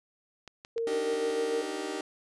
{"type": "clicks", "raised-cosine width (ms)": 0.2, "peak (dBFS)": -27, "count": 6, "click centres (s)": [0.477, 0.649, 0.78, 0.932, 1.137, 1.302]}
{"type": "tone", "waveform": "sine", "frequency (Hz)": 460, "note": "A#4", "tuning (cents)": -23, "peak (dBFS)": -28, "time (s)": [0.76, 1.62], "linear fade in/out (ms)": 5}
{"type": "chord", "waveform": "sawtooth", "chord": "Eb major seventh", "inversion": "third", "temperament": "just", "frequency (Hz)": [291.7, 311.1, 388.9, 466.7], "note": ["D4", "Eb4", "G4", "Bb4"], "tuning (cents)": [-12, 0, -14, 2], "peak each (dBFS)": [-37, -34, -32, -36], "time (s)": [0.87, 2.01], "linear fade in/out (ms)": 2}
{"effects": ["resampled to 24000 Hz"]}